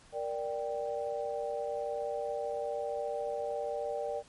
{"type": "chord", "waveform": "sine", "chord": "G minor", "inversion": "first", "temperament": "equal", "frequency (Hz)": [466.2, 587.3, 784], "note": ["Bb4", "D5", "G5"], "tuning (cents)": [0, 0, 0], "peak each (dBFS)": [-37, -35, -39], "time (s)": [0.12, 4.23], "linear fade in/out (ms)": 50, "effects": ["pink hiss -59 dBFS RMS until 4.28 s", "MP3 48 kbps"]}